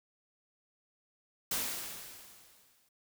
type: noise with exponential decay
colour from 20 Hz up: white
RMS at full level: -32 dBFS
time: 1.51-2.89 s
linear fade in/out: 5 ms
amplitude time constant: 300 ms
effects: none